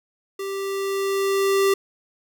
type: tone with level ramp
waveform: square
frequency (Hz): 392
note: G4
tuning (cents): 0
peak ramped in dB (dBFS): -28 to -16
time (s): 0.39-1.74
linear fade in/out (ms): 5
effects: none